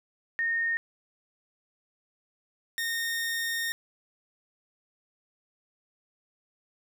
sine / sawtooth tone pair in turn, 1841 / 1841 Hz, A#6 / A#6, -22 / -22 cents, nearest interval unison, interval 0 cents, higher neither, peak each -25 dBFS, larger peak neither, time 0.39-0.77 / 2.78-3.72 s, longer second, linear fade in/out 0 ms, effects none

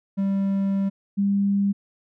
triangle / sine tone pair in turn, 196 / 199.54 Hz, G3 / G3, 0 / +31 cents, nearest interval unison, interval 31 cents, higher second, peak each -18 dBFS, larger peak neither, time 0.17-0.9 / 1.17-1.73 s, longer first, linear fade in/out 20 ms, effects none

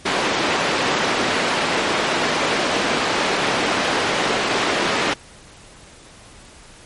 pink band-pass noise, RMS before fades -20 dBFS, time 0.05-5.14 s, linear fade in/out 10 ms, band 290 to 3800 Hz, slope 12 dB/octave, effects pink hiss -44 dBFS RMS until 6.85 s + MP3 48 kbps

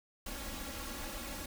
pink noise with comb filter, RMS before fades -42 dBFS, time 0.26-1.46 s, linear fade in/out 5 ms, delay 3.6 ms, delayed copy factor +1, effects none

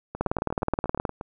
two click trains, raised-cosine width 1 ms, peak -19 / -10 dBFS, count 10 / 17, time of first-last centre 0.15-1.211 / 0.21-1.052 s, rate 8.48 / 19 Hz, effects none

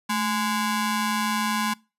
sawtooth ring-modulated tone, 622.3 Hz, D#5, in tune, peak -16 dBFS, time 0.09-1.74 s, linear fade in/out 10 ms, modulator 405 Hz, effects noise-tail reverb RT60 0.3 s tail -24 dB re dry + resampled to 32000 Hz

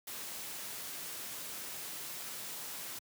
white noise, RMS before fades -43 dBFS, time 0.07-2.99 s, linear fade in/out 5 ms, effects high-pass 100 Hz 12 dB/octave

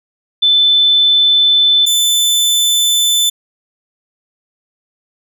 sine / sawtooth tone pair in turn, 3520 / 3520 Hz, A7 / A7, 0 / 0 cents, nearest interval unison, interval 0 cents, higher neither, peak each -7 / -7 dBFS, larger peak neither, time 0.42-1.86 / 1.86-3.3 s, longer neither, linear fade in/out 10 ms, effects none

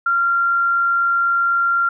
sine tone, 1382 Hz, F6, 19 cents flat, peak -14 dBFS, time 0.06-1.89 s, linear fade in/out 5 ms, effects none

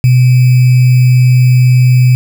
sine tone with sample-and-hold, 126 Hz, B2, 35 cents sharp, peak -3 dBFS, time 0.04-2.15 s, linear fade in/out 0 ms, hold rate 2450 Hz, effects none

